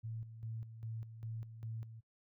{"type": "tone with tremolo", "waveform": "sine", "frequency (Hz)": 112.4, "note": "A2", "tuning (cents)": 37, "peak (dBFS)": -40, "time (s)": [0.03, 2.01], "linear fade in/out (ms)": 20, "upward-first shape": "square", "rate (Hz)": 2.5, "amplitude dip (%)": 65, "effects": ["noise-tail reverb RT60 0.1 s tail -23 dB re dry"]}